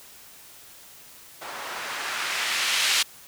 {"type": "noise with low-pass filter sweep", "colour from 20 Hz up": "violet", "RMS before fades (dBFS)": -27, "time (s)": [1.41, 3.03], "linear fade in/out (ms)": 10, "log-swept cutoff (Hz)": [850, 3300], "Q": 1, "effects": ["white hiss -48 dBFS RMS until 3.27 s"]}